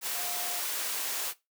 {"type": "tone in noise", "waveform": "sine", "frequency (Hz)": 710, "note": "F5", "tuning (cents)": 28, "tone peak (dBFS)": -42, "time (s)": [0.13, 0.62], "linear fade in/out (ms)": 50, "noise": "white", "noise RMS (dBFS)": -33, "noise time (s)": [0.01, 1.34], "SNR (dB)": -12, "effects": ["noise-tail reverb RT60 0.2 s tail -18 dB re dry", "high-pass 400 Hz 12 dB/octave"]}